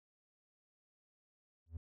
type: tone with exponential growth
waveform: triangle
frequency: 81.7 Hz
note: E2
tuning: 15 cents flat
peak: -36 dBFS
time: 1.66-1.77 s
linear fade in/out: 5 ms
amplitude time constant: 23 ms
effects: none